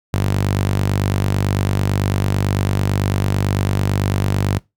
sawtooth tone with high-pass filter, 49 Hz, G1, in tune, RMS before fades -18 dBFS, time 0.13-4.59 s, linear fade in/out 10 ms, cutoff 100 Hz, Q 1.9, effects noise-tail reverb RT60 0.2 s tail -22 dB re dry

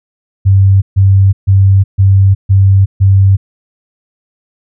sine tone bursts, 97.2 Hz, G2, 14 cents flat, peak -3 dBFS, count 6, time 0.45-3.37 s, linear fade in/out 20 ms, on 370 ms, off 140 ms, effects none

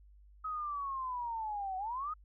sine linear two-way sweep, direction down then up, 1279 to 740 to 1279 Hz, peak -35 dBFS, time 0.44-2.14 s, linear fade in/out 10 ms, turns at 1.77 s, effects added 50 Hz sine -56 dBFS peak until 2.24 s

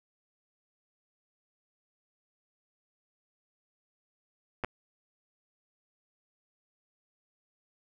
clicks, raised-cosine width 0.5 ms, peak -17 dBFS, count 2, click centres 4.638 / 4.646 s, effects none

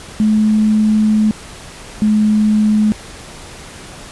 sine tone pair in turn, 214.9 / 213.2 Hz, A3 / G#3, -41 / +46 cents, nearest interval unison, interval 13 cents, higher first, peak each -9 dBFS, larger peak neither, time 0.2-1.31 / 2.02-2.92 s, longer first, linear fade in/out 0 ms, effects pink hiss -34 dBFS RMS until 4.11 s + resampled to 24000 Hz

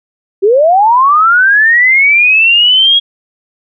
sine linear sweep, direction up, 370 to 3322 Hz, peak -4 dBFS, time 0.42-3 s, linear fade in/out 20 ms, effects none

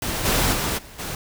pink noise with level steps, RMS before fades -26 / -20 / -24 / -43 / -30 dBFS, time 0.02-1.15 s, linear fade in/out 2 ms, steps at 0.24 / 0.52 / 0.77 / 0.98 s, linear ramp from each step 20 ms, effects none

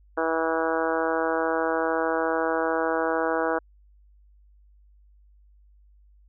harmonic tone, 162.4 Hz, E3, 26 cents flat, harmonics 2 / 3 / 4 / 5 / 6 / 7 / 8 / 9 / 10, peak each -30 / -27 / -29 / -32 / -33 / -34 / -35 / -32 / -38 dBFS, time 0.17-3.59 s, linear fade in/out 10 ms, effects added 50 Hz sine -53 dBFS peak until 6.28 s

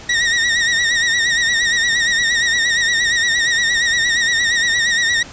sawtooth tone with vibrato, 1879 Hz, A#6, 13 cents sharp, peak -10 dBFS, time 0.09-5.23 s, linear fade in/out 5 ms, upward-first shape sine, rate 8.6 Hz, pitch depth 65 cents each way, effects pink hiss -36 dBFS RMS until 5.32 s + resampled to 16000 Hz

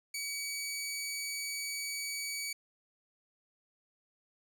15% pulse tone, 2270 Hz, C#7, 41 cents sharp, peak -29 dBFS, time 0.14-2.53 s, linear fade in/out 5 ms, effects none

